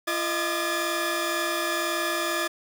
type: tone cluster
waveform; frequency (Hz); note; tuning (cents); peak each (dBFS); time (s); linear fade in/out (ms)
sawtooth; 341.4 / 622 / 1202 / 1710; F4 / D#5 / D6 / A6; -39 / -1 / +40 / -50; -27; 0.07-2.48; 10
effects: none